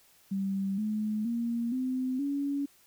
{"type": "tone with pitch steps", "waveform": "sine", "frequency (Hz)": [194.8, 213.7, 234.3, 257, 281.9], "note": ["G3", "G#3", "A#3", "C4", "C#4"], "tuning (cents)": [-11, 50, 9, -31, 29], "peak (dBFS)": -28, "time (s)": [0.31, 2.66], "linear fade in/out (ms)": 10, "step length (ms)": 470, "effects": ["white hiss -62 dBFS RMS until 2.86 s"]}